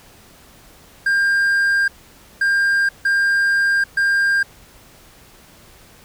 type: tone bursts at uneven times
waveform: triangle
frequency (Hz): 1600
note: G6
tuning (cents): +35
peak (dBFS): -12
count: 4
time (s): 1.06-1.88 / 2.41-2.89 / 3.05-3.84 / 3.97-4.43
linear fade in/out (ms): 5
effects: pink hiss -47 dBFS RMS until 6.04 s